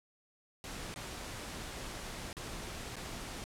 pink noise with dropouts, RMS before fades -43 dBFS, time 0.64-3.44 s, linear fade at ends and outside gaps 0 ms, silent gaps 0.941-0.96 / 2.329-2.368 / 2.957-2.966 s, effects low-pass 10000 Hz 12 dB/octave

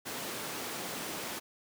pink high-pass noise, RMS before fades -39 dBFS, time 0.05-1.4 s, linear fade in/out 20 ms, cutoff 220 Hz, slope 12 dB/octave, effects none

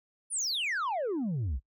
sine exponential sweep, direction down, 10250 to 55 Hz, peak -26 dBFS, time 0.3-1.6 s, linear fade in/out 50 ms, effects noise-tail reverb RT60 0.1 s tail -22 dB re dry + tanh soft clip ceiling -28 dBFS

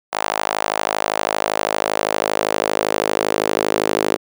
sawtooth tone with high-pass filter sweep, 52.6 Hz, G#1, 23 cents sharp, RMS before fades -20 dBFS, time 0.12-4.17 s, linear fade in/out 20 ms, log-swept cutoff 780 to 400 Hz, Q 2, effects none

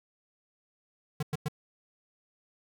square tone bursts, 150.7 Hz, D3, 45 cents sharp, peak -29 dBFS, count 3, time 1.2-1.484 s, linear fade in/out 5 ms, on 28 ms, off 100 ms, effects none

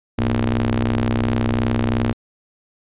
sawtooth ring-modulated tone, 62.9 Hz, B1, 32 cents sharp, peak -10 dBFS, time 0.18-2.13 s, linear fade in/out 10 ms, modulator 169 Hz, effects resampled to 8000 Hz

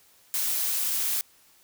blue noise, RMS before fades -27 dBFS, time 0.34-1.21 s, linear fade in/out 0 ms, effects white hiss -59 dBFS RMS until 1.63 s

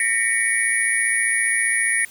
sine tone cluster, 1830 / 1945 / 2247 / 9680 Hz, A#6 / B6 / C#7 / D#9, -32 / -27 / +23 / -49 cents, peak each -23 dBFS, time 0-2.05 s, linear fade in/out 2 ms, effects white hiss -45 dBFS RMS until 2.1 s

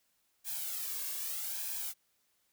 blue noise with flanger, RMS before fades -38 dBFS, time 0.44-1.94 s, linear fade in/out 50 ms, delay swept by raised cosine 1.2 to 1.83 ms, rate 0.81 Hz, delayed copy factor +0.7, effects white hiss -75 dBFS RMS until 2.52 s

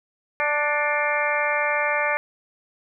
harmonic tone with a mistuned harmonic, 294.4 Hz, D4, 4 cents sharp, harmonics 2 / 3 / 4 / 5 / 6 / 7 / 8, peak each -26 / -28 / -29 / -30 / -27 / -27 / -29 dBFS, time 0.4-2.17 s, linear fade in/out 0 ms, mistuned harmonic 7, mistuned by +51 cents, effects none

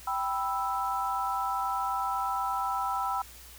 sine chord, E minor, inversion first, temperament equal, 784 / 987.8 / 1318.5 Hz, G5 / B5 / E6, 0 / 0 / 0 cents, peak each -32 dBFS, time 0.07-3.22 s, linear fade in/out 5 ms, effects added 60 Hz sine -52 dBFS peak until 3.58 s + white hiss -50 dBFS RMS until 3.58 s

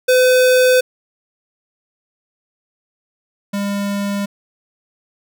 square tone pair in turn, 507 / 201.2 Hz, B4 / G3, +45 / +45 cents, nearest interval octave + major third, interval 1600 cents, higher first, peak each -10 / -19 dBFS, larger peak first, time 0.08-0.81 / 3.53-4.26 s, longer neither, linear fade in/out 10 ms, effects none

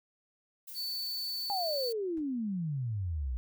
violet noise, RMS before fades -45 dBFS, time 0.67-1.93 s, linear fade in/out 10 ms
triangle tone, 4487 Hz, C#8, 20 cents sharp, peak -33 dBFS, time 0.74-1.93 s, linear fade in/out 50 ms
sine exponential sweep, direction down, 827 to 58.27 Hz, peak -31 dBFS, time 1.5-3.37 s, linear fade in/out 0 ms
brown noise with exponential decay, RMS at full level -48 dBFS, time 2.17-2.26 s, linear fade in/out 0 ms, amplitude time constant 19 ms
effects none

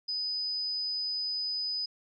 sine tone, 4995 Hz, D#8, 6 cents sharp, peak -30 dBFS, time 0.08-1.86 s, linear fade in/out 10 ms, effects none

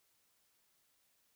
silence, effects white hiss -75 dBFS RMS until 1.35 s

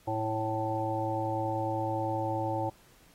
harmonic tone, 110 Hz, A2, in tune, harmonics 1 / 3 / 5 / 7 / 8, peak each -35 / -35 / -35 / -35 / -35 dBFS, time 0.07-2.7 s, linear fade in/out 10 ms, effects pink hiss -61 dBFS RMS until 3.14 s + AAC 48 kbps

